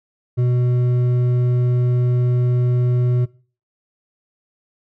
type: tone with hard clipping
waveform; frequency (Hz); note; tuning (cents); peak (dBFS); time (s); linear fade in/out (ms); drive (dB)
sine; 123.47; B2; 0; -16; 0.37-3.26; 20; 7
effects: noise-tail reverb RT60 0.4 s tail -21 dB re dry

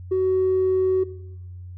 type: tone with tanh clipping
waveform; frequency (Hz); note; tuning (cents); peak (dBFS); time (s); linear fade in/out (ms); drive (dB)
triangle; 374.8; F#4; +22; -18; 0.11-1.04; 10; 5
effects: noise-tail reverb RT60 1.0 s tail -18 dB re dry + added 90 Hz sine -35 dBFS peak until 1.77 s

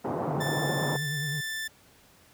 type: band-pass noise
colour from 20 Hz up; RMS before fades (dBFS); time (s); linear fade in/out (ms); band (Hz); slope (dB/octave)
white; -31; 0.04-0.97; 10; 110 to 880; 24
type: tone with vibrato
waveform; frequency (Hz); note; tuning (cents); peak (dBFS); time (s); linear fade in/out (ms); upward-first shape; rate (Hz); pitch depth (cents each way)
triangle; 146.83; D3; 0; -29; 0.27-1.41; 10; sine; 9.5; 100
type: tone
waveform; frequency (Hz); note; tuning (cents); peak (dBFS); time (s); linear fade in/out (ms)
sawtooth; 1767; A6; +7; -28; 0.4-1.68; 10
effects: pink hiss -58 dBFS RMS until 2.33 s + high-pass 60 Hz 12 dB/octave

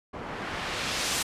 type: noise with low-pass filter sweep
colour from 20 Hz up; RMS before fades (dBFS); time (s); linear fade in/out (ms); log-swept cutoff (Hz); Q
white; -32; 0.13-1.23; 10; 830 to 9400; 0.71
effects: resampled to 32000 Hz

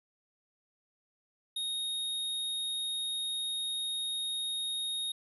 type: tone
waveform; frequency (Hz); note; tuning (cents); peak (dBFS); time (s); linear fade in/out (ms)
square; 3729; A#7; 0; -33; 1.56-5.12; 5
effects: resampled to 32000 Hz

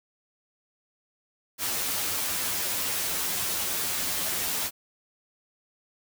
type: noise with comb filter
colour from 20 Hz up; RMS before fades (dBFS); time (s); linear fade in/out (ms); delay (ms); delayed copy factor
white; -29; 1.58-4.71; 50; 11; +0.9
effects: none

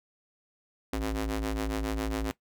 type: ring-modulated tone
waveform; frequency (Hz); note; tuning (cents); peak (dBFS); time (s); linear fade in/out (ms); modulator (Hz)
sawtooth; 106.9; A2; -49; -22; 0.93-2.31; 0; 164
effects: noise-tail reverb RT60 0.1 s tail -18 dB re dry

